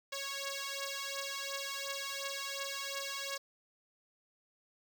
5% pulse beating tone pair, 551 / 553.8 Hz, C#5 / C#5, -11 / -2 cents, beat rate 2.8 Hz, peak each -29 dBFS, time 0.12-3.38 s, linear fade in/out 10 ms, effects none

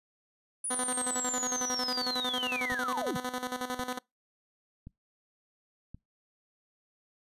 sine linear sweep, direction down, 9840 to 120 Hz, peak -31 dBFS, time 0.64-3.17 s, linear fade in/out 5 ms
10% pulse tone with tremolo, 251 Hz, B3, 28 cents sharp, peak -23 dBFS, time 0.7-3.99 s, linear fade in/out 10 ms, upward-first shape square, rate 11 Hz, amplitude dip 70%
click train, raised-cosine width 5 ms, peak -32 dBFS, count 4, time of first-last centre 2.72-5.946 s, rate 0.93 Hz
effects noise-tail reverb RT60 0.2 s tail -25 dB re dry + resampled to 32000 Hz

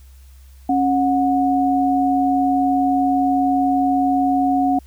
sine tone pair together, 274.1 / 730.8 Hz, C#4 / F#5, -19 / -22 cents, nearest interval octave + perfect fourth, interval 1697 cents, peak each -17 dBFS, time 0.69-4.79 s, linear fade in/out 5 ms, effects added 66 Hz sine -41 dBFS peak until 4.86 s + white hiss -56 dBFS RMS until 4.86 s

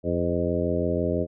harmonic tone with a mistuned harmonic, 86.1 Hz, F2, 24 cents flat, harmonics 1 / 2 / 3 / 4 / 5 / 6 / 7, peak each -30 / -30 / -30 / -30 / -30 / -30 / -30 dBFS, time 0.03-1.27 s, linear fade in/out 50 ms, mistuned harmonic 7, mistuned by +34 cents, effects none

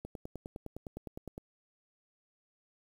click train, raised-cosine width 2 ms, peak -28 dBFS, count 14, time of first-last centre 0.05-1.379 s, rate 9.78 Hz, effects 9-bit

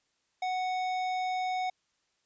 sine tone with tanh clipping, 740 Hz, F#5, in tune, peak -31 dBFS, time 0.42-1.7 s, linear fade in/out 5 ms, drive 15 dB, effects white hiss -75 dBFS RMS until 2.25 s + resampled to 16000 Hz

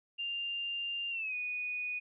sine tone with pitch glide, 2794 to 2475 Hz, F7 to D#7, 0 to -10 cents, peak -34 dBFS, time 0.18-2 s, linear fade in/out 20 ms, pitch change -210 cents, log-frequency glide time 1.1-1.35 s, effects none

